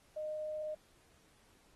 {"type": "tone", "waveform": "sine", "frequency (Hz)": 614, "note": "D#5", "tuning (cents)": -23, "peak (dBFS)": -37, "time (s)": [0.16, 0.75], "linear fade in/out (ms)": 10, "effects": ["pink hiss -68 dBFS RMS until 1.75 s", "AAC 32 kbps"]}